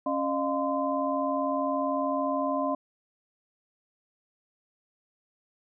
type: tone cluster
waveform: sine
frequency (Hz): 275.6 / 611 / 691 / 1031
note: C#4 / D#5 / F5 / C6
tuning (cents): -10 / -32 / -19 / -26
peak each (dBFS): -30 / -30 / -33 / -31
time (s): 0.06-2.75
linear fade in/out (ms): 5
effects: none